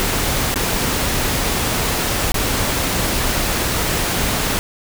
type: noise with dropouts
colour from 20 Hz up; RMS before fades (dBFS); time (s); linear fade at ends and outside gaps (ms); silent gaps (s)
pink; -19; 0-4.59; 0; 0.542-0.558 / 2.319-2.343
effects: none